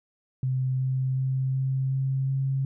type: tone with pitch steps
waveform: sine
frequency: 129.9 / 130.88 / 131.87 / 132.86 / 133.86 / 134.87 Hz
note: C3 / C3 / C3 / C3 / C3 / C#3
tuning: -12 / +1 / +14 / +27 / +40 / -47 cents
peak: -23 dBFS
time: 0.43-2.65 s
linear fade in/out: 2 ms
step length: 370 ms
effects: none